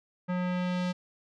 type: tone with low-pass filter sweep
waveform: square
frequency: 180.3 Hz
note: F#3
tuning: 45 cents flat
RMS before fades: -30 dBFS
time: 0.28-0.93 s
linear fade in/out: 20 ms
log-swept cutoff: 1700 to 5000 Hz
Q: 1.1
effects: none